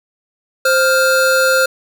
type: tone pair together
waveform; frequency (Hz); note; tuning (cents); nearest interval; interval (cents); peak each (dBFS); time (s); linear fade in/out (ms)
square; 523.8 / 1400; C5 / F6; +2 / +4; octave + perfect fourth; 1702; -14; 0.65-1.66; 5
effects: none